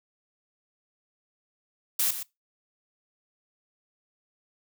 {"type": "noise with echo", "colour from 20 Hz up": "blue", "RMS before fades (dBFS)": -25, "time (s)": [1.99, 2.11], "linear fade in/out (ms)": 5, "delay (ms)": 120, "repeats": 1, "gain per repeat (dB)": -10, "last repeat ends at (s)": 2.23, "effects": ["noise-tail reverb RT60 0.2 s tail -21 dB re dry"]}